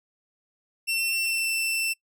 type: tone with pitch glide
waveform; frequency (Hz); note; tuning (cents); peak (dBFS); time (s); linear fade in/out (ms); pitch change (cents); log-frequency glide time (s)
sawtooth; 2702 to 2677; E7 to E7; +42 to +26; -21; 0.87-1.94; 20; -16; 1.18-1.5
effects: noise-tail reverb RT60 0.1 s tail -26 dB re dry